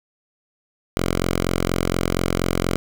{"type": "tone", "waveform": "5% pulse", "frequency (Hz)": 44.22, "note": "F1", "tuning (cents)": 22, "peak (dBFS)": -8, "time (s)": [0.97, 2.76], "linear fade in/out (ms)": 0, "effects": []}